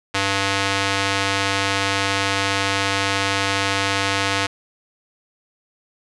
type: tone with band-pass filter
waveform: square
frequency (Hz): 98.2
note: G2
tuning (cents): +4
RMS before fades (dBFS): -21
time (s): 0.14-4.47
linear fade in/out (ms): 10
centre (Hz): 2800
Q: 0.65
effects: resampled to 24000 Hz